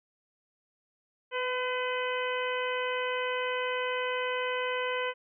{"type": "harmonic tone with a mistuned harmonic", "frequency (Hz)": 506, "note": "B4", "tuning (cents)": 42, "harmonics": [1, 2, 3, 4, 5, 6], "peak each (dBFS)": [-32, -35, -37, -38, -39, -40], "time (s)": [1.31, 5.14], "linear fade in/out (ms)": 50, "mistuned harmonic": 1, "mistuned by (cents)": -19, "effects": []}